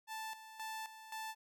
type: tone with tremolo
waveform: sawtooth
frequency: 880 Hz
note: A5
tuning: in tune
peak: -38 dBFS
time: 0.07-1.35 s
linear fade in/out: 50 ms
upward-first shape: square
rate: 1.9 Hz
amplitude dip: 70%
effects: none